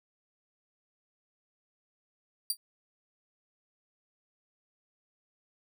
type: tone with exponential decay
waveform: 15% pulse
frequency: 4700 Hz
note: D8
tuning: 1 cent sharp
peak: -17 dBFS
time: 2.5-2.57 s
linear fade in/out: 2 ms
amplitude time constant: 15 ms
effects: none